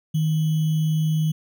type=tone with sample-and-hold; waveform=sine; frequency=156.8 Hz; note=D#3; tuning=14 cents sharp; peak=-18 dBFS; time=0.14-1.32 s; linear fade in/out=10 ms; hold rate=3150 Hz; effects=none